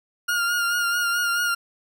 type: tone with vibrato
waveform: 40% pulse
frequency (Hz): 1414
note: F6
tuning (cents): +21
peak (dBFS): -20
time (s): 0.28-1.55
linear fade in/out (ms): 10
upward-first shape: sine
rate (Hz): 4.6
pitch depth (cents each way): 32
effects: none